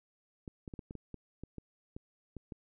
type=clicks; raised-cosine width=3 ms; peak=-30 dBFS; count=12; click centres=0.478 / 0.678 / 0.738 / 0.792 / 0.909 / 0.953 / 1.143 / 1.436 / 1.583 / 1.965 / 2.367 / 2.522 s; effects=none